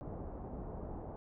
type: low-pass noise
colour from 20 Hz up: pink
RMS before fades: -44 dBFS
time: 0.01-1.16 s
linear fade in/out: 0 ms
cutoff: 870 Hz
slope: 24 dB/octave
effects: none